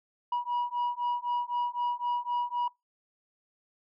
sine beating tone pair, 966 / 969.9 Hz, B5 / B5, -39 / -32 cents, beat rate 3.9 Hz, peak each -29 dBFS, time 0.32-2.68 s, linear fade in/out 5 ms, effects noise-tail reverb RT60 0.2 s tail -25 dB re dry + tanh soft clip ceiling -25 dBFS

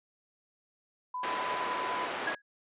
sine tone, 1000 Hz, B5, 21 cents sharp, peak -33 dBFS, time 1.14-2.06 s, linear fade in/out 5 ms
pink band-pass noise, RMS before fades -36 dBFS, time 1.23-2.35 s, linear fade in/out 5 ms, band 470 to 2500 Hz, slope 12 dB/octave
sine tone with exponential decay, 1661.2 Hz, G#6, in tune, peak -26 dBFS, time 2.27-2.42 s, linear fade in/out 5 ms, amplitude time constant 32 ms
effects resampled to 8000 Hz

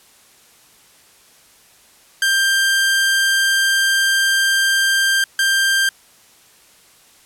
sawtooth tone bursts at uneven times, 1584 Hz, G6, 18 cents sharp, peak -10 dBFS, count 2, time 2.22-5.24 / 5.39-5.89 s, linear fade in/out 2 ms, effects white hiss -50 dBFS RMS until 7.25 s + low-pass 12000 Hz 12 dB/octave

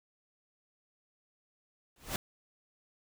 pink noise with exponential growth, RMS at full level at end -30 dBFS, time 1.96-2.16 s, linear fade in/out 2 ms, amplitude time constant 43 ms, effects none

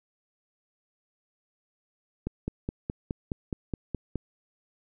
click train, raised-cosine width 3 ms, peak -17 dBFS, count 10, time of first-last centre 2.27-4.157 s, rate 4.77 Hz, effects none

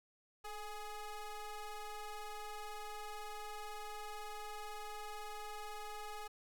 30% pulse ring-modulated tone, 420 Hz, G#4, 19 cents sharp, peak -38 dBFS, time 0.44-6.28 s, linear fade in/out 10 ms, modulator 409 Hz, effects none

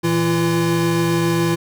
square tone cluster, 116 / 164.7 / 340.8 Hz, A#2 / E3 / F4, -8 / -1 / -42 cents, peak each -27 / -20 / -19 dBFS, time 0.03-1.56 s, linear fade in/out 20 ms, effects none

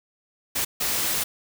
white noise bursts at uneven times, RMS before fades -25 dBFS, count 2, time 0.55-0.65 / 0.8-1.24 s, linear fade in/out 10 ms, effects none

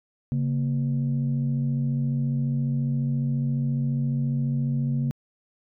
sine tone pair together, 138.6 / 233.1 Hz, C#3 / A#3, 0 / 0 cents, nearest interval major sixth, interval 900 cents, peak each -22 / -27 dBFS, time 0.32-5.11 s, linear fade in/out 0 ms, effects tanh soft clip ceiling -17 dBFS

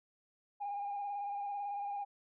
sine tone with vibrato, 810 Hz, G#5, 43 cents flat, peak -35 dBFS, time 0.6-2.05 s, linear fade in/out 20 ms, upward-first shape square, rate 18 Hz, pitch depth 22 cents each way, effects tanh soft clip ceiling -33 dBFS

